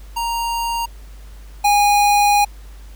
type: tone pair in turn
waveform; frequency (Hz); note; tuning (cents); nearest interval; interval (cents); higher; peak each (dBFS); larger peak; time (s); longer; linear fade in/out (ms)
square; 932.3 / 820.8; A#5 / G#5; 0 / -21; major second; 221; first; -20 / -12; second; 0.16-0.86 / 1.64-2.45; second; 10
effects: added 50 Hz sine -35 dBFS peak until 2.95 s + pink hiss -49 dBFS RMS until 2.95 s